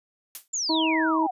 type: noise with exponential decay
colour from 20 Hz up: blue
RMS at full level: -31 dBFS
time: 0.35-0.48 s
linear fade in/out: 1 ms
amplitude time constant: 27 ms
type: exponential sweep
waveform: sine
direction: down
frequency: 7350 to 712 Hz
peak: -25 dBFS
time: 0.53-1.31 s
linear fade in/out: 10 ms
type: harmonic tone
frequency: 319.7 Hz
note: D#4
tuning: 47 cents sharp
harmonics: 1 / 2 / 3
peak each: -23 / -32 / -27 dBFS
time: 0.69-1.27 s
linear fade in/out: 10 ms
effects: resampled to 32000 Hz